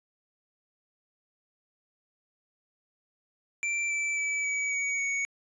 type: tone with pitch steps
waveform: square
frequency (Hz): 2349 / 2325 / 2301 / 2277 / 2253 / 2230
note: D7 / D7 / D7 / C#7 / C#7 / C#7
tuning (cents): 0 / -18 / -36 / +46 / +28 / +10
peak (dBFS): -28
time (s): 3.63-5.25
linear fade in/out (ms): 0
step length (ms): 270
effects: resampled to 22050 Hz